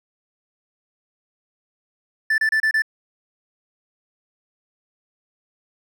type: tone bursts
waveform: triangle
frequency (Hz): 1760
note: A6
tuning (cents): 0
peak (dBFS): -14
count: 5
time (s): 2.3-2.821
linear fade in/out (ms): 5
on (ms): 81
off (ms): 29
effects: none